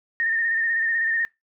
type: tone with vibrato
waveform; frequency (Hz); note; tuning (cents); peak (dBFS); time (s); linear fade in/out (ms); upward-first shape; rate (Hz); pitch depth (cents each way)
sine; 1824; A#6; -38; -20; 0.2-1.25; 0; square; 16; 32
effects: noise-tail reverb RT60 0.2 s tail -24 dB re dry